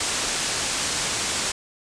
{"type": "low-pass noise", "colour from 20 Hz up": "white", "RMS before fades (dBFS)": -26, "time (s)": [0, 1.52], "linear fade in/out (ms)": 5, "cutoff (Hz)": 8900, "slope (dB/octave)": 48, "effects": []}